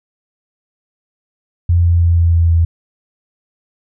sine tone with pitch steps, 86.3 / 85.7 / 85.11 / 84.52 / 83.94 / 83.36 Hz, F2 / F2 / F2 / E2 / E2 / E2, -20 / -32 / -44 / +44 / +32 / +20 cents, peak -8 dBFS, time 1.69-2.65 s, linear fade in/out 5 ms, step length 160 ms, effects none

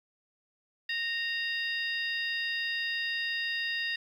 harmonic tone with a mistuned harmonic, 926 Hz, A#5, 12 cents flat, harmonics 2 / 3 / 4 / 5, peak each -32 / -36 / -38 / -40 dBFS, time 0.89-3.96 s, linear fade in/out 5 ms, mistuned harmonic 5, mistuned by +82 cents, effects 10-bit

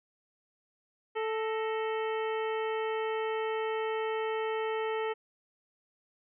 harmonic tone with a mistuned harmonic, 440 Hz, A4, in tune, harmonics 1 / 2 / 3 / 4 / 5 / 6 / 7, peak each -31 / -37 / -41 / -43 / -45 / -47 / -48 dBFS, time 1.15-5.14 s, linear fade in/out 20 ms, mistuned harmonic 4, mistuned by +100 cents, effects none

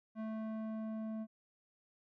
square tone with low-pass filter sweep, 219.6 Hz, A3, 3 cents flat, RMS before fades -41 dBFS, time 0.15-1.27 s, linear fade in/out 50 ms, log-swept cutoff 1300 to 650 Hz, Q 0.76, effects none

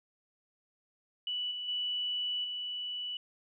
sine tone with level steps, 2960 Hz, F#7, in tune, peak -32 / -36 / -31 / -35 dBFS, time 1.27-3.17 s, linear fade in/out 2 ms, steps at 1.51 / 1.68 / 2.44 s, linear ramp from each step 5 ms, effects none

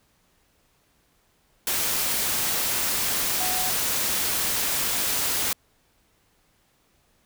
sine tone in noise, 740 Hz, F#5, in tune, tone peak -32 dBFS, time 3.4-3.7 s, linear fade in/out 2 ms, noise white, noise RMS -25 dBFS, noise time 1.67-5.53 s, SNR -10 dB, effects pink hiss -65 dBFS RMS until 7.25 s

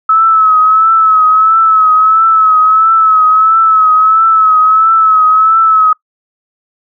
sine tone with vibrato, 1294 Hz, E6, 32 cents flat, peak -4 dBFS, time 0.09-5.93 s, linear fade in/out 5 ms, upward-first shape triangle, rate 1.5 Hz, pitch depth 51 cents each way, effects noise-tail reverb RT60 0.1 s tail -23 dB re dry

